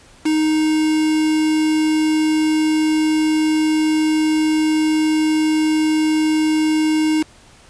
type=tone with quantisation; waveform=triangle; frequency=311.1 Hz; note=D#4; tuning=in tune; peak=-12 dBFS; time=0.25-7.23 s; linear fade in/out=10 ms; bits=4; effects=pink hiss -47 dBFS RMS until 7.69 s + resampled to 22050 Hz